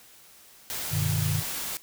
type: noise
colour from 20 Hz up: white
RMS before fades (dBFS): -33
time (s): 0.7-1.77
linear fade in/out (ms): 0
type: chord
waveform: sine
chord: G augmented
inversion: none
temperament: just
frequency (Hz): 98 / 122.5 / 153.12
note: G2 / B2 / D#3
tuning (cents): 0 / -14 / -27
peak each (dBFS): -28 / -31 / -27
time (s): 0.9-1.43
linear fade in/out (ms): 50
effects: white hiss -53 dBFS RMS until 1.82 s